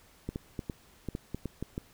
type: clicks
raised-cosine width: 3 ms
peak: -21 dBFS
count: 10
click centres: 0.29 / 0.359 / 0.592 / 0.698 / 1.087 / 1.151 / 1.346 / 1.457 / 1.626 / 1.779 s
effects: pink hiss -60 dBFS RMS until 1.93 s